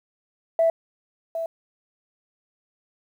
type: tone with echo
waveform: sine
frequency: 659.3 Hz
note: E5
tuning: in tune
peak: -15 dBFS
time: 0.59-0.7 s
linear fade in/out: 2 ms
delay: 760 ms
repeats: 1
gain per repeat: -10 dB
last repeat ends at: 1.46 s
effects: tanh soft clip ceiling -11 dBFS + 9-bit